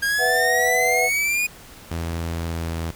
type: exponential sweep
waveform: 45% pulse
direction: up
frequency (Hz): 1613 to 2478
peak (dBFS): -19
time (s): 0.02-1.47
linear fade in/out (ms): 10
type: chord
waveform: sine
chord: B suspended fourth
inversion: none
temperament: equal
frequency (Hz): 493.9 / 659.3 / 740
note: B4 / E5 / F#5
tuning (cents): 0 / 0 / 0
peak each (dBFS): -23 / -26 / -23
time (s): 0.18-1.1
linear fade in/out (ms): 50
type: tone with pitch glide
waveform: sawtooth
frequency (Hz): 83.4 to 82.44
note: E2 to E2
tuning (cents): +21 to +1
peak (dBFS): -21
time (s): 1.91-2.91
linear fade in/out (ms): 5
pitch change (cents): -20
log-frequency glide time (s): 2.44-2.74
effects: pink hiss -44 dBFS RMS until 2.95 s